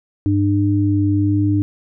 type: tone pair together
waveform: sine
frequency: 100.46 / 300 Hz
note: G2 / D4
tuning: +43 / +37 cents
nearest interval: octave + perfect fifth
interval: 1894 cents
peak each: -16 dBFS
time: 0.26-1.62 s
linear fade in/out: 0 ms
effects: none